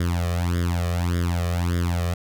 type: tone with flanger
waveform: sawtooth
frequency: 86.9 Hz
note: F2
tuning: 8 cents flat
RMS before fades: -23 dBFS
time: 0-2.14 s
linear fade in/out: 5 ms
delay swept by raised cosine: 0.58 to 1.68 ms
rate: 1.7 Hz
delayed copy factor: +0.95
effects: none